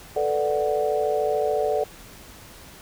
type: chord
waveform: sine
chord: B minor seventh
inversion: third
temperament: equal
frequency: 440 / 493.9 / 587.3 / 740 Hz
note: A4 / B4 / D5 / F#5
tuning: 0 / 0 / 0 / 0 cents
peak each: -24 / -30 / -25 / -27 dBFS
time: 0.16-1.84 s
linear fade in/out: 5 ms
effects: pink hiss -45 dBFS RMS until 2.81 s